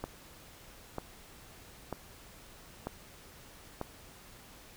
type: click train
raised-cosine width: 1 ms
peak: -21 dBFS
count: 5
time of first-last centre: 0.04-3.814 s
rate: 1.06 Hz
effects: pink hiss -54 dBFS RMS until 4.76 s